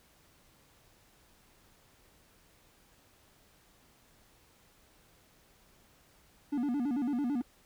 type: tone with vibrato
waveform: triangle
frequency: 264.3 Hz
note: C4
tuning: 18 cents sharp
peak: -27 dBFS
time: 6.52-7.42 s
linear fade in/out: 10 ms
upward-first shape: square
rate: 9 Hz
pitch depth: 160 cents each way
effects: pink hiss -64 dBFS RMS until 7.65 s